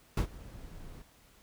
brown noise with ADSR envelope, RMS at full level -24 dBFS, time 0.17-1.02 s, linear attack 4 ms, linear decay 89 ms, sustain -23 dB, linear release 5 ms, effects pink hiss -62 dBFS RMS until 1.42 s

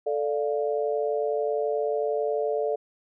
sine chord, D minor, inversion second, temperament equal, 440 / 587.3 / 698.5 Hz, A4 / D5 / F5, 0 / 0 / 0 cents, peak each -26 / -28 / -32 dBFS, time 0.06-2.76 s, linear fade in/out 10 ms, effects none

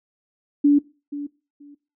sine tone with echo, 288.4 Hz, D4, 31 cents flat, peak -11 dBFS, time 0.64-0.79 s, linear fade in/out 10 ms, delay 480 ms, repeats 2, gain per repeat -15 dB, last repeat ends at 1.75 s, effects noise-tail reverb RT60 0.3 s tail -20 dB re dry

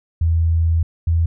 sine tone pair in turn, 82.41 / 83.08 Hz, E2 / E2, 0 / +14 cents, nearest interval unison, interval 14 cents, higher second, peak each -13 dBFS, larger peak neither, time 0.21-0.83 / 1.07-1.26 s, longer first, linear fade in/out 5 ms, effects none

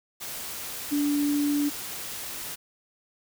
sine tone in noise, 290 Hz, D4, 22 cents flat, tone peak -22 dBFS, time 0.91-1.7 s, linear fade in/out 20 ms, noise white, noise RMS -36 dBFS, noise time 0.2-2.56 s, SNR +11 dB, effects none

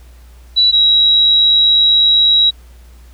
sine tone pair in turn, 3938 / 3864 Hz, B7 / B7, -6 / -39 cents, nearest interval unison, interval 33 cents, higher first, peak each -7 dBFS, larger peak neither, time 0.56-0.72 / 0.72-2.51 s, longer second, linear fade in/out 20 ms, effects added 60 Hz sine -37 dBFS peak until 3.13 s + pink hiss -50 dBFS RMS until 3.13 s

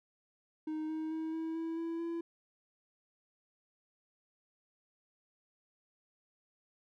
triangle tone with pitch steps, 311.1 / 315.1 / 319.1 / 323.2 / 327.3 / 331.5 / 335.7 Hz, D#4 / D#4 / D#4 / E4 / E4 / E4 / E4, 0 / +22 / +44 / -34 / -12 / +10 / +32 cents, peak -33 dBFS, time 0.67-2.21 s, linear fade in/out 5 ms, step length 220 ms, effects none

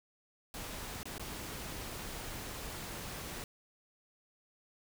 pink noise with dropouts, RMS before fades -43 dBFS, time 0.54-3.44 s, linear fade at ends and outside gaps 1 ms, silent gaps 1.031-1.055 / 1.181-1.196 s, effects none

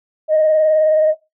sine tone with vibrato, 622.3 Hz, D#5, in tune, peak -9 dBFS, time 0.28-1.15 s, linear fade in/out 50 ms, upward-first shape triangle, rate 19 Hz, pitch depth 30 cents each way, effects noise-tail reverb RT60 0.2 s tail -17 dB re dry + tanh soft clip ceiling -6 dBFS

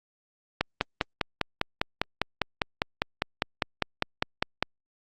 click train, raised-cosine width 0.3 ms, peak -7 dBFS, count 21, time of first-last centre 0.61-4.626 s, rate 4.98 Hz, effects Opus 48 kbps

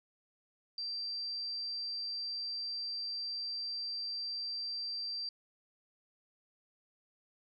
sine tone, 4699 Hz, D8, in tune, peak -36 dBFS, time 0.78-5.29 s, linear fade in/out 2 ms, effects none

